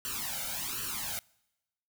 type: noise with flanger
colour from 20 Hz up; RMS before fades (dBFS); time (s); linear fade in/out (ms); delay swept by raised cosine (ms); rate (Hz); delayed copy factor
white; -36; 0.05-1.19; 0; 0.68 to 1.38; 1.3; +0.9
effects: noise-tail reverb RT60 1.0 s tail -26 dB re dry